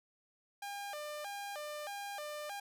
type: tone with vibrato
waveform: sawtooth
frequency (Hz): 694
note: F5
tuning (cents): -11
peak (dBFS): -37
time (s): 0.62-2.6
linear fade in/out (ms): 5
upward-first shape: square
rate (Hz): 1.6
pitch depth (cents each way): 260
effects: none